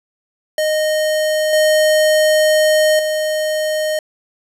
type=tone with level steps; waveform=square; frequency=618 Hz; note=D#5; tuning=12 cents flat; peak=-15 / -11 / -17 dBFS; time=0.58-3.99 s; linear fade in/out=2 ms; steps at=1.53 / 2.99 s; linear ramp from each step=2 ms; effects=resampled to 32000 Hz + 7-bit